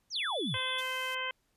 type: exponential sweep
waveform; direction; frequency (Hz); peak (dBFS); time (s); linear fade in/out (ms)
sine; down; 6770 to 82.41; -32; 0.1-0.58; 50
type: tone with vibrato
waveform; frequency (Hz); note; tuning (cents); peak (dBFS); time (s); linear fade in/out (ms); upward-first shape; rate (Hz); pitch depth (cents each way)
triangle; 3443; A7; -38; -34; 0.15-0.81; 10; triangle; 9.6; 29
type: harmonic tone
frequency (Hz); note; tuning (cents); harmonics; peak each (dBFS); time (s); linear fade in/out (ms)
516; C5; -24; 1 / 2 / 3 / 4 / 5 / 6; -43 / -39 / -39 / -39 / -41 / -39; 0.54-1.31; 2
type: high-pass noise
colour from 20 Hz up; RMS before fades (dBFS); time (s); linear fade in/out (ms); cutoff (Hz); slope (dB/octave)
pink; -50; 0.78-1.15; 5; 4200; 24
effects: pink hiss -75 dBFS RMS until 1.56 s + resampled to 32000 Hz